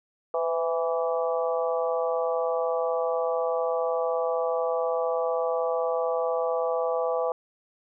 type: harmonic tone with a mistuned harmonic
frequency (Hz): 164.81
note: E3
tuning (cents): 0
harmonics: 3 / 4 / 5 / 6 / 7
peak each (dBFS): -26 / -29 / -33 / -38 / -34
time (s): 0.34-7.32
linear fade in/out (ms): 2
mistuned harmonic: 3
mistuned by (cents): +31
effects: none